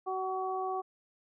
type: harmonic tone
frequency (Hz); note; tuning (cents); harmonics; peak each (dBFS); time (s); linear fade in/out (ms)
376.3; F#4; +29; 1 / 2 / 3; -36 / -34 / -38; 0.06-0.82; 20
effects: none